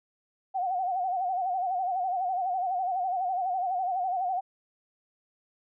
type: tone with vibrato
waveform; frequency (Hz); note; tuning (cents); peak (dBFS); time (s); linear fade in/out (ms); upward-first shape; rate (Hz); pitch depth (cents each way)
sine; 739; F#5; -2; -26; 0.54-4.41; 20; sine; 12; 85
effects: none